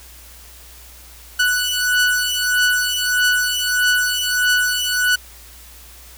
sawtooth beating tone pair, 1480 / 1481.6 Hz, F#6 / F#6, 0 / +2 cents, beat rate 1.6 Hz, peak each -15 dBFS, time 1.39-5.16 s, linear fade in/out 10 ms, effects added 60 Hz sine -43 dBFS peak until 6.17 s + white hiss -43 dBFS RMS until 6.17 s

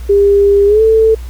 sine tone with pitch glide, 401.7 to 443.1 Hz, G4 to A4, +42 to +12 cents, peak -5 dBFS, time 0.09-1.15 s, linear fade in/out 10 ms, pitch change +170 cents, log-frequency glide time 0.66-0.82 s, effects added 60 Hz sine -22 dBFS peak until 1.29 s + pink hiss -40 dBFS RMS until 1.29 s

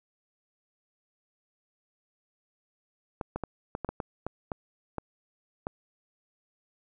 clicks, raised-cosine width 1 ms, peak -18 dBFS, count 11, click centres 3.212 / 3.36 / 3.437 / 3.751 / 3.847 / 3.89 / 4.002 / 4.266 / 4.518 / 4.983 / 5.669 s, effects none

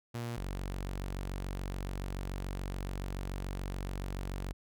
sawtooth tone pair in turn, 118.4 / 46.99 Hz, A#2 / F#1, +27 / +28 cents, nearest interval octave + major third, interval 1599 cents, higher first, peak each -32 / -32 dBFS, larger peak neither, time 0.14-0.37 / 0.37-4.53 s, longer second, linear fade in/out 10 ms, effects none

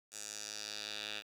10% pulse tone with band-pass filter sweep, 105.4 Hz, G#2, 26 cents sharp, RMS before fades -44 dBFS, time 0.11-1.23 s, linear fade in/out 50 ms, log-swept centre 7500 to 3200 Hz, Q 2.4, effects 10-bit

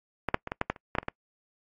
clicks, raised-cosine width 0.5 ms, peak -12 / -6 / -19 / -15 / -10 / -11 / -30 / -14 / -8 / -27 / -15 dBFS, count 11, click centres 0.287 / 0.344 / 0.474 / 0.519 / 0.614 / 0.7 / 0.762 / 0.952 / 0.985 / 1.03 / 1.084 s, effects noise-tail reverb RT60 0.1 s tail -26 dB re dry + AAC 32 kbps

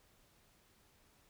silence, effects pink hiss -69 dBFS RMS until 1.29 s

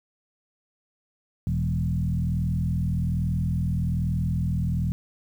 sine tone with frequency modulation, 123.47 Hz, B2, in tune, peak -22 dBFS, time 1.47-4.92 s, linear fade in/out 0 ms, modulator 41.2 Hz, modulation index 1.5, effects 9-bit

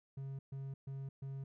triangle tone bursts, 136 Hz, C#3, 33 cents flat, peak -39 dBFS, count 4, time 0.17-1.44 s, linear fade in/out 5 ms, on 220 ms, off 130 ms, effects none

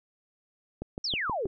click train, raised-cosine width 2 ms, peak -21 dBFS, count 5, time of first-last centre 0.82-1.456 s, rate 6.29 Hz
sine exponential sweep, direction down, 5780 to 350.1 Hz, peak -28 dBFS, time 1.04-1.47 s, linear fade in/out 5 ms
effects none

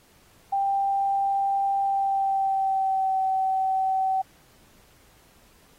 sine tone with pitch glide, 789 to 763.4 Hz, G5 to G5, +11 to -46 cents, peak -21 dBFS, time 0.52-4.22 s, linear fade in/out 10 ms, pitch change -57 cents, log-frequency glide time 1.82-3.19 s, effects pink hiss -58 dBFS RMS until 5.78 s + AAC 48 kbps

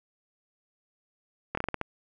slowing click train, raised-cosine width 0.5 ms, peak -14 dBFS, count 7, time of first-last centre 1.55-1.814 s, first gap 24 ms, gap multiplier 1.24, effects none

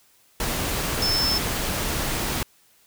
sine tone in noise, 5274 Hz, E8, in tune, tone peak -21 dBFS, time 1.02-1.38 s, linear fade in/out 2 ms, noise pink, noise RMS -26 dBFS, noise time 0.4-2.43 s, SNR +2 dB, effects white hiss -59 dBFS RMS until 2.86 s

